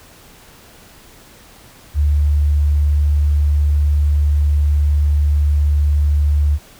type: tone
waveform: sine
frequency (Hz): 73.42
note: D2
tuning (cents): 0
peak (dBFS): -11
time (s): 1.94-6.59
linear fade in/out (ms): 50
effects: pink hiss -44 dBFS RMS until 6.79 s